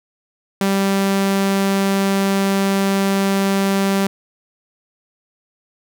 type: tone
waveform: sawtooth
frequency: 195.8 Hz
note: G3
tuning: 2 cents flat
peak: -11 dBFS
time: 0.61-4.07 s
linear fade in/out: 2 ms
effects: none